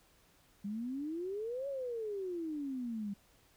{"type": "exponential two-way sweep", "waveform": "sine", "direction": "up then down", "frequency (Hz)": [196, 566, 196], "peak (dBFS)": -36, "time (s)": [0.64, 3.14], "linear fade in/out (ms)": 10, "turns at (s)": 1.68, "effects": ["pink hiss -67 dBFS RMS until 3.56 s"]}